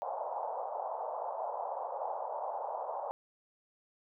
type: band-pass noise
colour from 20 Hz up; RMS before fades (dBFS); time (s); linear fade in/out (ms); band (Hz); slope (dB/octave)
white; -38; 0.02-3.11; 0; 540 to 940; 48
effects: none